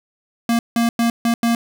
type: tone bursts at uneven times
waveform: square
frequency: 233.1 Hz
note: A#3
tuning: in tune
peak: -15 dBFS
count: 5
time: 0.49-0.59 / 0.76-0.89 / 0.99-1.1 / 1.25-1.34 / 1.43-1.55 s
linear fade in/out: 2 ms
effects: none